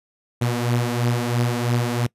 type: beating tone pair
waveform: sawtooth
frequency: 119.5 / 122.5 Hz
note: A#2 / B2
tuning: +43 / -14 cents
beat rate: 3 Hz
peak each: -17 / -21 dBFS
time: 0.41-2.07 s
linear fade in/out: 10 ms
effects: noise-tail reverb RT60 0.1 s tail -23 dB re dry + resampled to 32000 Hz